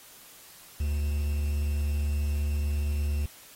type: tone with quantisation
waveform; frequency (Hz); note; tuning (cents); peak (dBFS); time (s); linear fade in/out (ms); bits
triangle; 73.2; D2; -5; -23; 0.8-3.26; 5; 8
effects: white hiss -51 dBFS RMS until 3.55 s + AAC 48 kbps